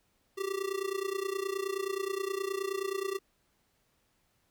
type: tone with amplitude modulation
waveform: square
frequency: 389.4 Hz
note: G4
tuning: 12 cents flat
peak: -29 dBFS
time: 0.37-3.19 s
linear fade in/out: 20 ms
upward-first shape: sine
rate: 29.5 Hz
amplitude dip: 85%
effects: pink hiss -73 dBFS RMS until 4.5 s